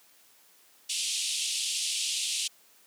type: band-pass noise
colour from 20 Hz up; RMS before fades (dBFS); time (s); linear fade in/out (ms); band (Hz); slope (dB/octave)
pink; -31; 0.89-2.48; 10; 2700 to 10000; 48
effects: white hiss -60 dBFS RMS until 2.86 s + high-pass 200 Hz 12 dB/octave